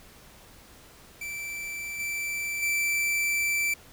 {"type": "tone with level steps", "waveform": "45% pulse", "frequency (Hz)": 2333, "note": "D7", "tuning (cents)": -12, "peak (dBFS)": [-33, -29, -24], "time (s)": [1.21, 3.74], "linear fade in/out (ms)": 5, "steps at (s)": [1.99, 2.62], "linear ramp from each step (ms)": 10, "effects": ["pink hiss -52 dBFS RMS until 3.92 s"]}